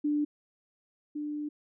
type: tone pair in turn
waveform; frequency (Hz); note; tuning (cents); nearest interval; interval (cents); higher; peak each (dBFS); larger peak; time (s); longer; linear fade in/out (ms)
sine; 295.6 / 297.1; D4 / D4; +11 / +20; unison; 9; second; -25 / -32; first; 0.04-0.25 / 1.15-1.49; second; 10
effects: none